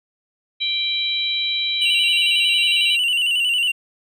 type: harmonic tone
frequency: 784 Hz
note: G5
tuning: in tune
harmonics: 3 / 4 / 5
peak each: -26 / -26 / -21 dBFS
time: 0.6-2.97 s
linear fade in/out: 20 ms
type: tone with vibrato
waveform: triangle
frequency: 2868 Hz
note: F7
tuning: 45 cents sharp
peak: -15 dBFS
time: 1.81-3.72 s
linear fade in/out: 10 ms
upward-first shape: square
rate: 11 Hz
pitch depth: 61 cents each way
effects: none